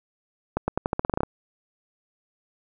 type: accelerating click train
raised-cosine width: 1 ms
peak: -9 dBFS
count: 12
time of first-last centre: 0.57-1.233 s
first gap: 110 ms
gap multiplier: 0.87
effects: none